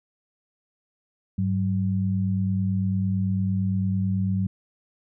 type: tone pair together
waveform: sine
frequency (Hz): 100.17 / 189.1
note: G2 / F#3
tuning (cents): +38 / +38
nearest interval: major seventh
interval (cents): 1100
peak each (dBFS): -24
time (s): 1.38-4.47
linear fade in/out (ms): 5
effects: none